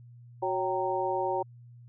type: harmonic tone with a mistuned harmonic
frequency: 185 Hz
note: F#3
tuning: in tune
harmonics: 2 / 3 / 4 / 5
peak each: -32 / -33 / -32 / -32 dBFS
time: 0.42-1.43 s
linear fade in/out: 10 ms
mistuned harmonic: 4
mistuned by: +77 cents
effects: added 120 Hz sine -48 dBFS peak until 1.88 s